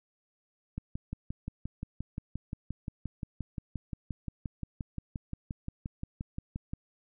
click train, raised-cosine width 5 ms, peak -23 dBFS, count 35, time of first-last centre 0.78-6.734 s, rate 5.71 Hz, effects none

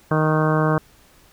harmonic tone with a mistuned harmonic, 155.56 Hz, D#3, in tune, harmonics 1 / 2 / 3 / 4 / 5 / 6 / 7 / 8 / 9 / 10, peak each -19 / -24 / -24 / -25 / -30 / -31 / -26 / -29 / -33 / -30 dBFS, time 0.11-0.78 s, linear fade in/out 2 ms, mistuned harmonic 10, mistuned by -15 cents, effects pink hiss -53 dBFS RMS until 1.32 s

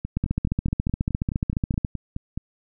two click trains, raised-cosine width 5 ms, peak -10 / -16 dBFS, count 25 / 12, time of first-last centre 0.17-1.848 / 0.05-2.376 s, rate 14.3 / 4.73 Hz, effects none

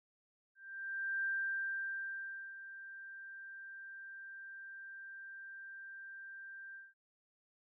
sine tone with ADSR envelope, 1580 Hz, G6, 13 cents sharp, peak -33 dBFS, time 0.55-6.94 s, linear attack 690 ms, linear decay 1300 ms, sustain -14 dB, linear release 190 ms, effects none

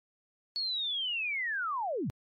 sine linear sweep, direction down, 4435 to 94.5 Hz, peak -30 dBFS, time 0.56-2.1 s, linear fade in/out 0 ms, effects MP3 64 kbps

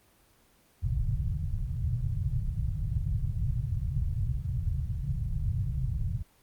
white low-pass noise, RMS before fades -30 dBFS, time 0.82-6.23 s, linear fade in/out 20 ms, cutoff 140 Hz, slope 48 dB/octave, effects pink hiss -63 dBFS RMS until 6.42 s + Opus 24 kbps

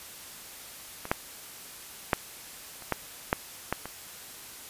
clicks, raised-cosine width 0.5 ms, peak -21 / -8 / -6 / -30 / -10 / -7 / -11 / -21 dBFS, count 8, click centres 1.054 / 1.115 / 2.132 / 2.823 / 2.923 / 3.329 / 3.726 / 3.856 s, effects white hiss -45 dBFS RMS until 4.69 s + resampled to 32000 Hz

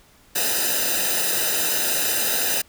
white noise with comb filter, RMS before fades -22 dBFS, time 0.35-2.62 s, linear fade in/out 10 ms, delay 0.9 ms, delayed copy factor -0.85, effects pink hiss -54 dBFS RMS until 2.68 s

